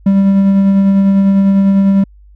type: tone with tremolo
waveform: triangle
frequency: 196 Hz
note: G3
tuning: in tune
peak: -3 dBFS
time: 0.06-2.04 s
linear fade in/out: 5 ms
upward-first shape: triangle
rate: 10 Hz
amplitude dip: 30%
effects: added 50 Hz sine -38 dBFS peak until 2.35 s